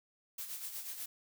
blue noise with tremolo, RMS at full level -41 dBFS, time 0.38-1.06 s, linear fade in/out 5 ms, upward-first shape sine, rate 8.2 Hz, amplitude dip 55%, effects none

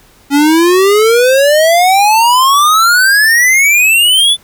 square exponential sweep, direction up, 277.2 to 3520 Hz, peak -6 dBFS, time 0.3-4.37 s, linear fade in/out 50 ms, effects pink hiss -45 dBFS RMS until 4.43 s

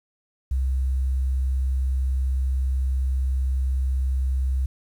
sine tone, 65.41 Hz, C2, in tune, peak -20 dBFS, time 0.51-4.66 s, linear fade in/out 5 ms, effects 9-bit

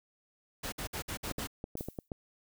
pink noise bursts, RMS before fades -38 dBFS, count 6, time 0.63-1.473 s, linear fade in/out 10 ms, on 93 ms, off 57 ms
clicks, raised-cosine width 2 ms, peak -24 dBFS, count 8, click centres 1.313 / 1.384 / 1.641 / 1.754 / 1.809 / 1.886 / 1.988 / 2.118 s
violet noise with exponential decay, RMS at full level -40 dBFS, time 1.77-2.08 s, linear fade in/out 1 ms, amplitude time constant 66 ms
effects none

